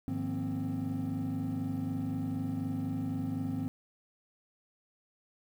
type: tone cluster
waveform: triangle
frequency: 103.7 / 155 / 177.8 / 239.2 / 263.2 Hz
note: G#2 / D#3 / F3 / A#3 / C4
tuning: -2 / -6 / +31 / +45 / +10 cents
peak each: -36 / -37 / -40 / -38 / -32 dBFS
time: 0.08-3.68 s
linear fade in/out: 0 ms
effects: tanh soft clip ceiling -23 dBFS + 10-bit